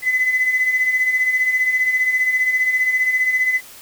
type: beating tone pair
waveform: sine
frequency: 2005 / 2020 Hz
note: B6 / B6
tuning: +26 / +39 cents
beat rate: 15 Hz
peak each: -22 / -15 dBFS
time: 0.02-3.61 s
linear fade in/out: 50 ms
effects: tanh soft clip ceiling -9 dBFS + white hiss -41 dBFS RMS until 3.81 s